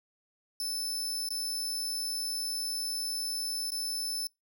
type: tone with dropouts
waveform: sawtooth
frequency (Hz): 5270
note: E8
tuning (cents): -1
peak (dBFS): -29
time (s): 0.6-4.27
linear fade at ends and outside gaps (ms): 1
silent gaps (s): 1.288-1.305 / 3.704-3.719
effects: noise-tail reverb RT60 0.2 s tail -26 dB re dry